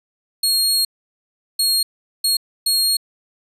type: tone bursts at uneven times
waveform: sawtooth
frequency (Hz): 4276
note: C8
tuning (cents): +37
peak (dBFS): -12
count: 4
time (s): 0.43-0.85 / 1.59-1.83 / 2.24-2.37 / 2.66-2.97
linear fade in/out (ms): 5
effects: resampled to 32000 Hz + 9-bit